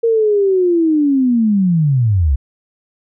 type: linear sweep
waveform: sine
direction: down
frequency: 466.2 to 61.74 Hz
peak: -10 dBFS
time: 0.03-2.36 s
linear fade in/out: 10 ms
effects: none